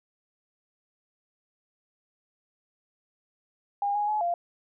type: tone with pitch steps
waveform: sine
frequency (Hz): 809 / 829 / 849 / 693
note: G#5 / G#5 / G#5 / F5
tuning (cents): -46 / -3 / +38 / -14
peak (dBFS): -24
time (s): 3.82-4.34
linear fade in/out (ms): 2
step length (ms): 130
effects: none